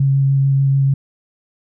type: tone with vibrato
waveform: sine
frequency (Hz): 136.9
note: C#3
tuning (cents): -21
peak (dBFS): -11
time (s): 0-0.94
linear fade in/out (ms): 5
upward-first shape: sine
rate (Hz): 6.8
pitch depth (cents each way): 10
effects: none